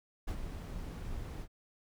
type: noise with ADSR envelope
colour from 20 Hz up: brown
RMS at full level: -34 dBFS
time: 0.27-1.48 s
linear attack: 15 ms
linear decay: 74 ms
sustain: -7 dB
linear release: 65 ms
effects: none